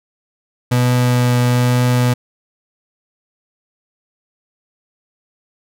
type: tone with vibrato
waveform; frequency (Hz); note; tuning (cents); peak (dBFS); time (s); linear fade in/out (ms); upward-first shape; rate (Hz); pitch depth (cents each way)
35% pulse; 123.47; B2; 0; -10; 0.71-2.14; 10; triangle; 1.1; 10
effects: none